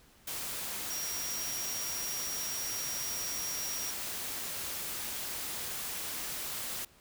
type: tone in noise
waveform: sine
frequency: 5660 Hz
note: F8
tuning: 22 cents sharp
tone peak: -37 dBFS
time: 0.9-3.91 s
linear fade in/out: 5 ms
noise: white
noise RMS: -38 dBFS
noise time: 0.27-6.85 s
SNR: -2 dB
effects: pink hiss -61 dBFS RMS until 7 s